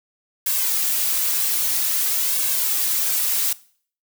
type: noise with flanger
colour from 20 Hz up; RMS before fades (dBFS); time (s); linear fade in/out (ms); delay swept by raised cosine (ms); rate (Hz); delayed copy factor
blue; -21; 0.46-3.53; 5; 1.8 to 4.3; 0.51; +0.65
effects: noise-tail reverb RT60 0.5 s tail -20 dB re dry